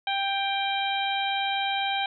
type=harmonic tone with a mistuned harmonic; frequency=789 Hz; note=G5; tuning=11 cents sharp; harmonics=1 / 2 / 3 / 4 / 5; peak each=-27 / -34 / -32 / -32 / -35 dBFS; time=0.07-2.06 s; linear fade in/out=2 ms; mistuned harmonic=5; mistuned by=-46 cents; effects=none